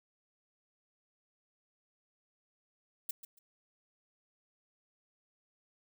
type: noise with echo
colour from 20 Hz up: violet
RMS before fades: -35 dBFS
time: 3.09-3.11 s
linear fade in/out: 5 ms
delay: 140 ms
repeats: 2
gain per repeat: -13 dB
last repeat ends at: 3.39 s
effects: none